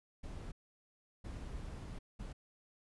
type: noise bursts at uneven times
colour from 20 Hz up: brown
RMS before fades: -45 dBFS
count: 3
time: 0.23-0.52 / 1.24-1.99 / 2.19-2.33 s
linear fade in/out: 10 ms
effects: resampled to 24000 Hz